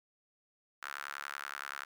sawtooth tone with high-pass filter, 70.5 Hz, C#2, 30 cents sharp, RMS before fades -43 dBFS, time 0.82-1.85 s, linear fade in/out 10 ms, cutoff 1400 Hz, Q 3.7, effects none

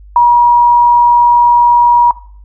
sine tone, 958 Hz, A#5, 47 cents sharp, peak -3 dBFS, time 0.16-2.11 s, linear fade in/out 2 ms, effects noise-tail reverb RT60 0.5 s tail -18 dB re dry + added 50 Hz sine -33 dBFS peak until 2.44 s

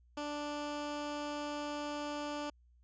15% pulse tone, 293.7 Hz, D4, in tune, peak -31 dBFS, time 0.17-2.5 s, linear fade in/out 5 ms, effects added 60 Hz sine -62 dBFS peak until 2.83 s + resampled to 16000 Hz

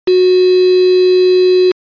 sine tone with quantisation, 366.8 Hz, F#4, 15 cents flat, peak -6 dBFS, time 0.07-1.72 s, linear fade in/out 10 ms, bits 3, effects resampled to 11025 Hz

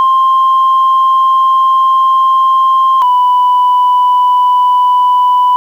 sine tone pair in turn, 1055 / 993.1 Hz, C6 / B5, +14 / +9 cents, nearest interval minor second, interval 105 cents, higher first, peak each -4 dBFS, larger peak neither, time 0-3.02 / 3.02-5.56 s, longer first, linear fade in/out 0 ms, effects tanh soft clip ceiling -3 dBFS + 7-bit

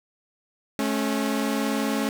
sawtooth tone pair together, 215.3 / 274.7 Hz, A3 / C#4, -37 / -16 cents, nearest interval major third, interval 421 cents, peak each -22 dBFS, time 0.79-2.09 s, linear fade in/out 0 ms, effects 8-bit

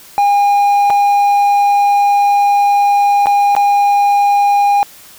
triangle tone with dropouts, 811 Hz, G#5, 41 cents flat, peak -6 dBFS, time 0.18-4.83 s, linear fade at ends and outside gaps 0 ms, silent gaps 0.9-0.904 / 3.259-3.269 / 3.551-3.565 s, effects white hiss -39 dBFS RMS until 5.18 s

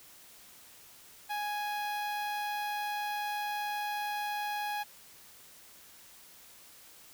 sawtooth tone with notch filter, 830.6 Hz, G#5, in tune, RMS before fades -35 dBFS, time 1.29-4.84 s, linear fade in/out 20 ms, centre 7600 Hz, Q 0.77, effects white hiss -55 dBFS RMS until 7.13 s

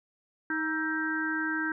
harmonic tone with a mistuned harmonic, 314.6 Hz, D#4, 19 cents sharp, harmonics 1 / 3 / 4 / 5 / 6, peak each -32 / -40 / -40 / -30 / -41 dBFS, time 0.5-1.72 s, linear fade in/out 2 ms, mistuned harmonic 4, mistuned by +85 cents, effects none

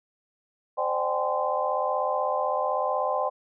sine tone cluster, 520 / 601 / 771 / 827 / 1036 Hz, C5 / D5 / G5 / G#5 / C6, -11 / +40 / -29 / -8 / -17 cents, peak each -30 / -29 / -30 / -33 / -29 dBFS, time 0.77-3.3 s, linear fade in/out 20 ms, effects none

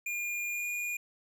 square tone with pitch glide, 2416 to 2434 Hz, D7 to D#7, +48 to -39 cents, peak -33 dBFS, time 0.06-0.97 s, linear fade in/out 5 ms, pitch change +13 cents, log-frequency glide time 0.51-0.67 s, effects none

